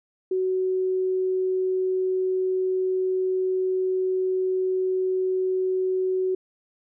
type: tone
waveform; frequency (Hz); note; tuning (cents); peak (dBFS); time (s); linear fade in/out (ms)
sine; 373.3; F#4; +15; -21; 0.31-6.35; 5
effects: none